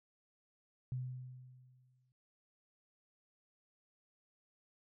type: tone with exponential decay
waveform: sine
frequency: 127.1 Hz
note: C3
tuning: 50 cents flat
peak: -35 dBFS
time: 0.92-2.12 s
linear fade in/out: 0 ms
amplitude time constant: 260 ms
effects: none